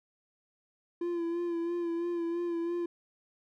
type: tone with vibrato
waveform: triangle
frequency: 341.6 Hz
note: F4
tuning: 38 cents flat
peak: -28 dBFS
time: 1.01-2.86 s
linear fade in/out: 5 ms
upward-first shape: sine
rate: 3 Hz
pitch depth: 34 cents each way
effects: none